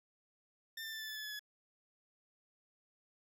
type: tone with pitch steps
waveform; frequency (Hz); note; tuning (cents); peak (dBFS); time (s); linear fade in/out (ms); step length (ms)
20% pulse; 1796 / 1781.5 / 1767.2 / 1753 / 1738.8 / 1724.8 / 1710.9 / 1697.2; A6 / A6 / A6 / A6 / A6 / A6 / A6 / G#6; +35 / +21 / +7 / -7 / -21 / -35 / -49 / +37; -37; 0.77-1.394; 5; 78
effects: none